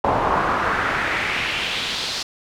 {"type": "noise with band-pass filter sweep", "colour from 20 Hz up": "brown", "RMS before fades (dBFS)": -22, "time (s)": [0.04, 2.23], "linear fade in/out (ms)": 5, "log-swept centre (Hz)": [810, 4700], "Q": 2.3, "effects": []}